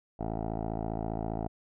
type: tone with low-pass filter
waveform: 10% pulse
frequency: 55 Hz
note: A1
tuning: in tune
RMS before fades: -34 dBFS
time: 0.19-1.48 s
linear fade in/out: 10 ms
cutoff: 670 Hz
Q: 4.3
effects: none